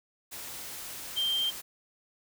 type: tone in noise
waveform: sine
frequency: 3159 Hz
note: G7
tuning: 13 cents sharp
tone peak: -26 dBFS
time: 1.16-1.51 s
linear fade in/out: 20 ms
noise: white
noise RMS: -41 dBFS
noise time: 0.31-1.62 s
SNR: +12 dB
effects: none